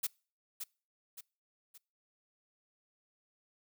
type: noise with echo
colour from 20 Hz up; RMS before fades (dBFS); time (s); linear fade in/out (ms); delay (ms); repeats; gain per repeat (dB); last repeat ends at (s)
blue; -33; 0.03-0.07; 10; 570; 3; -7; 1.78
effects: noise-tail reverb RT60 0.4 s tail -26 dB re dry